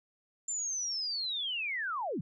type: linear sweep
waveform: sine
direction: down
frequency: 7300 to 120 Hz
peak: -32 dBFS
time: 0.48-2.21 s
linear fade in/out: 5 ms
effects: none